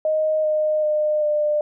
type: tone with pitch steps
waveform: sine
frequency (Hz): 622.3 / 614.4 / 606.7 / 599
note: D#5 / D#5 / D#5 / D5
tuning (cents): 0 / -22 / -44 / +34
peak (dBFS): -17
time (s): 0.05-1.61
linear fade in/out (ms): 2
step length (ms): 390
effects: none